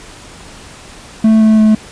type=tone with pitch steps; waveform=triangle; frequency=220 / 218.1 / 216.2 Hz; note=A3 / A3 / A3; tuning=0 / -15 / -30 cents; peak=-3 dBFS; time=1.24-1.75 s; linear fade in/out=5 ms; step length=170 ms; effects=pink hiss -35 dBFS RMS until 1.91 s + resampled to 22050 Hz